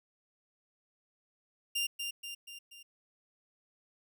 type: tone with echo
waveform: sawtooth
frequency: 2794 Hz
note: F7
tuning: in tune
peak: -27 dBFS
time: 1.75-1.87 s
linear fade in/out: 10 ms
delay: 240 ms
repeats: 4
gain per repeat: -5 dB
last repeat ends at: 2.83 s
effects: none